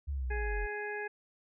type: linear sweep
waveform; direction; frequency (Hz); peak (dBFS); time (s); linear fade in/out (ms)
sine; down; 73.42 to 41.2; -32; 0.07-0.67; 20
type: harmonic tone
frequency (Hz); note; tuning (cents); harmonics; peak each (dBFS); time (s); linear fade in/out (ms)
416.7; G#4; +6; 1 / 2 / 4 / 5 / 6; -39 / -43 / -39 / -48 / -47; 0.3-1.08; 10
effects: none